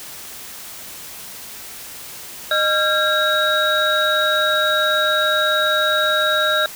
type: tone cluster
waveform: sine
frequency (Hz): 615 / 1373 / 1615 / 3810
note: D#5 / F6 / G#6 / A#7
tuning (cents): -20 / -30 / -49 / +37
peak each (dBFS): -20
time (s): 2.51-6.66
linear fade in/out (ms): 2
effects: tanh soft clip ceiling -5 dBFS + white hiss -35 dBFS RMS until 6.75 s